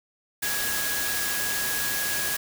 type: tone in noise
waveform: sine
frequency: 1661.2 Hz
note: G#6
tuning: in tune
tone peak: -31 dBFS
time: 0.42-2.37 s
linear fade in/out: 10 ms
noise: white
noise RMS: -28 dBFS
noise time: 0.42-2.37 s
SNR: -6 dB
effects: none